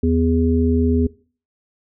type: harmonic tone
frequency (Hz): 82.41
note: E2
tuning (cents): 0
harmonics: 1 / 3 / 5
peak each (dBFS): -18 / -17 / -22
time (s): 0.03-1.07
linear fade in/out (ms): 5
effects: noise-tail reverb RT60 0.4 s tail -20 dB re dry